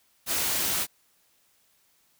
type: noise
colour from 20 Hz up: white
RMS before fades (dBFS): -27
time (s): 0.26-0.87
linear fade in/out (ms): 50
effects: white hiss -66 dBFS RMS until 2.19 s